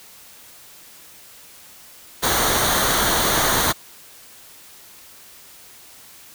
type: noise with comb filter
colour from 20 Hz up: pink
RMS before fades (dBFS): -19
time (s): 2.22-3.73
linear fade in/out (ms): 20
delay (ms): 0.39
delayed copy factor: -0.6
effects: white hiss -45 dBFS RMS until 6.34 s